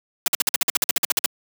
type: noise bursts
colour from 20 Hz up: white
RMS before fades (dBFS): -19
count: 15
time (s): 0.26-1.26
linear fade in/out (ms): 2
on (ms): 20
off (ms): 50
effects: high-pass 200 Hz 12 dB/octave